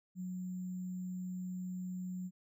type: tone with sample-and-hold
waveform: sine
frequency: 182.5 Hz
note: F#3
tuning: 24 cents flat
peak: -38 dBFS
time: 0.15-2.31 s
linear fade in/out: 50 ms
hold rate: 7350 Hz
effects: none